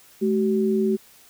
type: tone pair together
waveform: sine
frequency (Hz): 214.1 / 380.4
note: A3 / F#4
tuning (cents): -47 / +48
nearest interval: minor seventh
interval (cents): 995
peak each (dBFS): -21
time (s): 0.21-0.97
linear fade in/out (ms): 20
effects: white hiss -52 dBFS RMS until 1.29 s